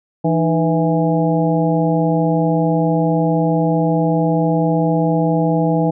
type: harmonic tone with a mistuned harmonic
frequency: 164.81 Hz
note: E3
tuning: in tune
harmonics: 1 / 2 / 3 / 4 / 5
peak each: -16 / -19 / -21 / -22 / -23 dBFS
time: 0.24-5.91 s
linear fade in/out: 10 ms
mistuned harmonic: 2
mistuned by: -110 cents
effects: none